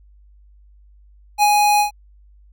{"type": "tone with ADSR envelope", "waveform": "square", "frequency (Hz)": 830.6, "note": "G#5", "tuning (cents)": 0, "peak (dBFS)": -11, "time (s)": [1.38, 1.91], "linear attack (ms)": 46, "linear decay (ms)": 43, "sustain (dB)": -2, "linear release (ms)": 110, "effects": ["added 50 Hz sine -46 dBFS peak until 2.52 s"]}